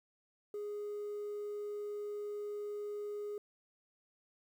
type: tone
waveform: sine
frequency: 414.4 Hz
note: G#4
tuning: 4 cents flat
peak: -36 dBFS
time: 0.54-3.38 s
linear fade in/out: 2 ms
effects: tanh soft clip ceiling -37 dBFS + 11-bit